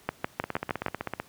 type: two click trains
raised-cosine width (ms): 0.5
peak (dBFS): -11 / -15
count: 6 / 13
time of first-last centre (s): 0.09-0.863 / 0.44-1.199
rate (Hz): 6.47 / 15.8
effects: pink hiss -56 dBFS RMS until 1.28 s + high-pass 80 Hz 12 dB/octave